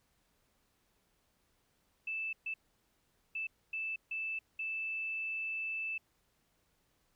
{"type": "tone bursts at uneven times", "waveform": "sine", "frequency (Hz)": 2637, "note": "E7", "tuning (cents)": 0, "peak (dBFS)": -35, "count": 6, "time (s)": [[2.07, 2.33], [2.46, 2.54], [3.35, 3.47], [3.73, 3.96], [4.11, 4.39], [4.59, 5.98]], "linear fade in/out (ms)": 5, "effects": ["pink hiss -75 dBFS RMS until 7.15 s"]}